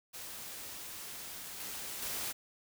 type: noise with level steps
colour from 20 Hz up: white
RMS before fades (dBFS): -45 / -42 / -38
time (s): 0.13-2.33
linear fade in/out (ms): 20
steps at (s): 1.6 / 2.02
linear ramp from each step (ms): 2
effects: none